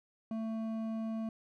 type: tone with hard clipping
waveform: triangle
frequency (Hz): 222.7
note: A3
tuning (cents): +21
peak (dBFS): -36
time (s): 0.31-1.29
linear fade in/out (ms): 2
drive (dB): 12
effects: none